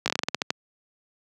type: slowing click train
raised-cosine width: 0.2 ms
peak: -6 dBFS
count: 11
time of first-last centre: 0.06-0.505 s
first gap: 18 ms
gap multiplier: 1.19
effects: high-pass 150 Hz 12 dB/octave